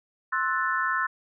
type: chord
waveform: sine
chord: F# half-diminished seventh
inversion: second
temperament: equal with one note detuned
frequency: 1056.2 / 1318.5 / 1480 / 1760 Hz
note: C6 / E6 / F#6 / A6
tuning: +16 / 0 / 0 / 0 cents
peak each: -29 dBFS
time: 0.32-1.07 s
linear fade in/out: 10 ms
effects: none